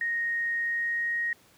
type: tone with pitch glide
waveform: sine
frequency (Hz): 1864.7 to 1876.6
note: A#6 to A#6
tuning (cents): 0 to +11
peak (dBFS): -26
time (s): 0.01-1.33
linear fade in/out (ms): 2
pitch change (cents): +11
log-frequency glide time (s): 0.57-1.21
effects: pink hiss -59 dBFS RMS until 1.57 s + high-pass 100 Hz 12 dB/octave